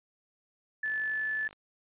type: tone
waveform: sine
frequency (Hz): 1740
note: A6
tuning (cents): -20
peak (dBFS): -29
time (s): 0.83-1.48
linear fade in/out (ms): 5
type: click train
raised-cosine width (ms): 0.3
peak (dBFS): -34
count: 35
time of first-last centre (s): 0.86-1.529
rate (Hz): 50.8
effects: resampled to 8000 Hz